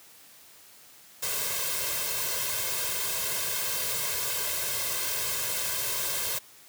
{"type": "noise with comb filter", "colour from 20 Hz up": "white", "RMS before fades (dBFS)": -30, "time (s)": [1.22, 6.39], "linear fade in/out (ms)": 10, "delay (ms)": 1.9, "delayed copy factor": 1, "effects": ["white hiss -53 dBFS RMS until 6.68 s", "high-pass 80 Hz 12 dB/octave"]}